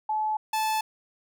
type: tone pair in turn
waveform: sine / 45% pulse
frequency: 861 / 871.5 Hz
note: A5 / A5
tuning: -38 / -17 cents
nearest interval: unison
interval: 21 cents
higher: second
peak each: -24 dBFS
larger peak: neither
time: 0.09-0.37 / 0.53-0.81 s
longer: neither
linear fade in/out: 5 ms
effects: none